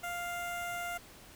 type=tone with notch filter; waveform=15% pulse; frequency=699 Hz; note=F5; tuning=1 cent sharp; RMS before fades=-38 dBFS; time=0.03-0.98 s; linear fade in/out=10 ms; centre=4400 Hz; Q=0.86; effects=pink hiss -54 dBFS RMS until 1.35 s